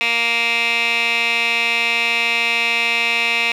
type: tone with band-pass filter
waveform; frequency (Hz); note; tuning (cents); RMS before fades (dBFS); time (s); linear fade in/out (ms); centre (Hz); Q
15% pulse; 233.3; A#3; +2; -18; 0.01-3.52; 0; 2700; 4.4
effects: 8-bit